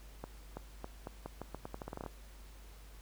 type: accelerating click train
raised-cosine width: 1 ms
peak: -27 dBFS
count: 16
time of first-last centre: 0.24-2.063 s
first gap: 330 ms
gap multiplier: 0.83
effects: added 50 Hz sine -51 dBFS peak until 3.01 s + pink hiss -60 dBFS RMS until 3.01 s